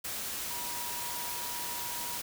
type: tone in noise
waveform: sine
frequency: 961 Hz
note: B5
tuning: 48 cents flat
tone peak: -42 dBFS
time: 0.5-2.18 s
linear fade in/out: 10 ms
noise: white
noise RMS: -37 dBFS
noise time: 0.04-2.22 s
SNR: -8 dB
effects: none